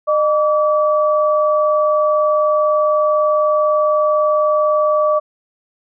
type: tone pair together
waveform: sine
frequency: 609 / 1151 Hz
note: D#5 / D6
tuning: -37 / -35 cents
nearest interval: major seventh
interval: 1102 cents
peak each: -13 / -17 dBFS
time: 0.07-5.2 s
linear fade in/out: 20 ms
effects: none